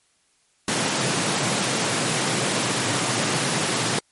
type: high-pass noise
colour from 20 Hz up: pink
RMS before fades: -23 dBFS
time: 0.68-3.99 s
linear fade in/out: 2 ms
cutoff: 110 Hz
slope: 96 dB/octave
effects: white hiss -64 dBFS RMS until 4.11 s + MP3 48 kbps